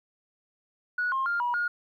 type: tone with pitch steps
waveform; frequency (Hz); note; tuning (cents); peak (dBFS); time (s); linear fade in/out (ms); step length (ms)
sine; 1464 / 1065 / 1401 / 967 / 1430; F#6 / C6 / F6 / B5 / F6; -19 / +30 / +5 / -37 / +41; -24; 0.98-1.68; 5; 140
effects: tanh soft clip ceiling -20 dBFS + 11-bit